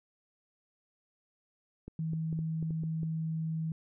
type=clicks; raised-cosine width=3 ms; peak=-30 dBFS; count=8; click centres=1.88 / 2.134 / 2.328 / 2.39 / 2.627 / 2.707 / 2.836 / 3.032 s
type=tone; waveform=sine; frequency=160.5 Hz; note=E3; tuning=46 cents flat; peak=-31 dBFS; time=1.99-3.72 s; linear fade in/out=2 ms
effects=none